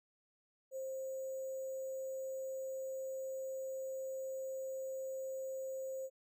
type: tone with sample-and-hold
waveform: sine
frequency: 529 Hz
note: C5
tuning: 19 cents sharp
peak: -39 dBFS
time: 0.71-6.1 s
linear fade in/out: 50 ms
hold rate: 7350 Hz
effects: none